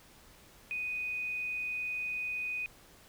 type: tone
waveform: sine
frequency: 2489 Hz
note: D#7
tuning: in tune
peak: -33 dBFS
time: 0.71-2.66 s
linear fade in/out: 0 ms
effects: pink hiss -58 dBFS RMS until 3.08 s